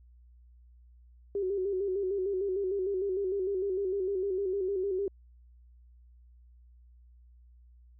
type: tone with vibrato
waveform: sine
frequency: 385.9 Hz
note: G4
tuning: 27 cents flat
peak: -28 dBFS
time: 1.35-5.08 s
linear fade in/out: 2 ms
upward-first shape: square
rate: 6.6 Hz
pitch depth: 67 cents each way
effects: added 60 Hz sine -54 dBFS peak until 7.99 s